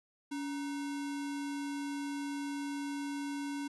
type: tone with sample-and-hold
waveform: sine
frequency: 283.9 Hz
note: C#4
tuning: 41 cents sharp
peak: -35 dBFS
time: 0.31-3.68 s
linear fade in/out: 10 ms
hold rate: 1225 Hz
effects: resampled to 24000 Hz